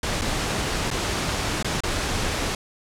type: noise with dropouts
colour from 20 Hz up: pink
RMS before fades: -25 dBFS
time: 0.03-2.55 s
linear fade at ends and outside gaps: 2 ms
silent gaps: 0.212-0.218 / 0.904-0.912 / 1.627-1.645 / 1.805-1.835 s
effects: low-pass 8000 Hz 12 dB/octave